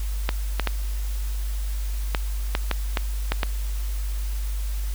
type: clicks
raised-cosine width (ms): 0.3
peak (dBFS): -6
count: 9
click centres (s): 0.291 / 0.597 / 0.673 / 2.148 / 2.551 / 2.713 / 2.972 / 3.32 / 3.432
effects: added 50 Hz sine -24 dBFS peak until 4.94 s + white hiss -42 dBFS RMS until 4.94 s